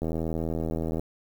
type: click train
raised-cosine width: 2 ms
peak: -17 dBFS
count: 80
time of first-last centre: 0.02-0.995 s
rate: 81 Hz
effects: 8-bit